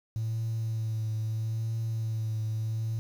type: tone with vibrato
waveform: triangle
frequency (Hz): 111.1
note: A2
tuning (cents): +17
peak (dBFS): -25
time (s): 0.16-2.99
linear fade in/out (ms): 0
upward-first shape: triangle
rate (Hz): 0.77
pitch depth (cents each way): 31
effects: tanh soft clip ceiling -25 dBFS + 9-bit